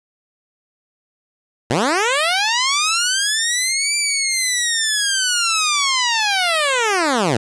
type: linear two-way sweep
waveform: 10% pulse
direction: up then down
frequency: 103.83 to 2356 to 103.83 Hz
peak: -7 dBFS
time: 1.7-7.37 s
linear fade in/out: 5 ms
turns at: 3.96 s
effects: resampled to 22050 Hz